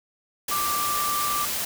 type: tone in noise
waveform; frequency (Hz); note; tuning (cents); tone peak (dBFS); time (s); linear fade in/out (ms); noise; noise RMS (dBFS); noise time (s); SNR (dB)
sine; 1177; D6; +3; -25; 0.51-1.45; 5; white; -28; 0.48-1.65; 0
effects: none